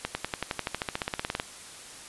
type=accelerating click train; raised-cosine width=0.3 ms; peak=-12 dBFS; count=20; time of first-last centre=0.05-1.399 s; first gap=100 ms; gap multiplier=0.96; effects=white hiss -45 dBFS RMS until 2.08 s + resampled to 24000 Hz